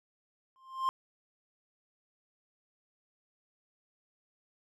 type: tone with exponential growth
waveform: triangle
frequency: 1053 Hz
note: C6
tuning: 11 cents sharp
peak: -22 dBFS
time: 0.56-0.89 s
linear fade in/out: 0 ms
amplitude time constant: 70 ms
effects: none